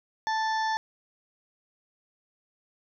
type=harmonic tone with a mistuned harmonic; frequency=880 Hz; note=A5; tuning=in tune; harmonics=1 / 2 / 4 / 5 / 6 / 7; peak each=-26 / -32 / -42 / -44 / -42 / -48 dBFS; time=0.27-0.77 s; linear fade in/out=0 ms; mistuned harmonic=6; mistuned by=+39 cents; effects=none